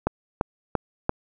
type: click train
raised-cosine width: 1 ms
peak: -7 dBFS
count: 4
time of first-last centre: 0.07-1.094 s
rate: 2.93 Hz
effects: none